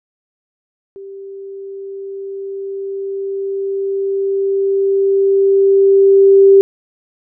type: tone with level ramp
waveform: sine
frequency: 392 Hz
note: G4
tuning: in tune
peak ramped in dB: -29 to -3 dBFS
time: 0.96-6.61 s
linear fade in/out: 0 ms
effects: none